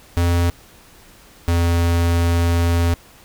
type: tone pair in turn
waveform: square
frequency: 86.3 / 85.26 Hz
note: F2 / F2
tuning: -20 / -41 cents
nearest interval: unison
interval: 21 cents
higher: first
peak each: -15 dBFS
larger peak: neither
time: 0.17-0.5 / 1.48-2.94 s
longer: second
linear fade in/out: 0 ms
effects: pink hiss -47 dBFS RMS until 3.24 s